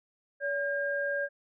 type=tone pair together; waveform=sine; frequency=569 / 1611.7 Hz; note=C#5 / G6; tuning=+45 / +48 cents; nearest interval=octave + tritone; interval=1803 cents; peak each=-31 / -31 dBFS; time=0.4-1.29 s; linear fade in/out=50 ms; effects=none